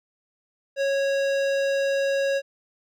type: tone with hard clipping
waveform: sine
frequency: 551 Hz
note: C#5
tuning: 11 cents flat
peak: -23 dBFS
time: 0.76-2.42 s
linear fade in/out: 50 ms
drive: 16 dB
effects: none